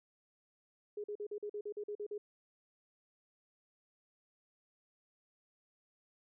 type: tone bursts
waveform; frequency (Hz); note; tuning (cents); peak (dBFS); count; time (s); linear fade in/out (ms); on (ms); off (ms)
sine; 415.3; G#4; 0; -38; 11; 0.97-2.18; 5; 70; 44
effects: none